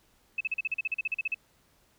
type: tone bursts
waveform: sine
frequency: 2600 Hz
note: E7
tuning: 24 cents flat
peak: -26 dBFS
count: 15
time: 0.38-1.345 s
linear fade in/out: 5 ms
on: 27 ms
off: 40 ms
effects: pink hiss -66 dBFS RMS until 1.98 s